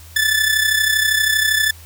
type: tone with amplitude modulation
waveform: sawtooth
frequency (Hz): 1745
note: A6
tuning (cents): -15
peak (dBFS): -8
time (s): 0.16-1.71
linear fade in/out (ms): 5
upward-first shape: sine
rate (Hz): 32.6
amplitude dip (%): 60
effects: added 82 Hz sine -39 dBFS peak until 1.85 s + white hiss -44 dBFS RMS until 1.85 s